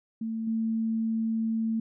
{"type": "tone with level steps", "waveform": "sine", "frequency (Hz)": 224, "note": "A3", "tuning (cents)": 31, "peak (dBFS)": [-29, -25], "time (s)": [0.21, 1.8], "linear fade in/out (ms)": 5, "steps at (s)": 0.47, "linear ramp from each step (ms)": 5, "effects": []}